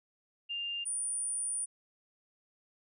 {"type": "tone pair in turn", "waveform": "sine", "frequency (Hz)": [2800, 9388], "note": ["F7", "D9"], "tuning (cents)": [4, -2], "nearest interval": "octave + major sixth", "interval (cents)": 2094, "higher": "second", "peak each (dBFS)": [-34, -32], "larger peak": "second", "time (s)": [[0.49, 0.85], [0.85, 1.66]], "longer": "second", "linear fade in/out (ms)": 20, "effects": []}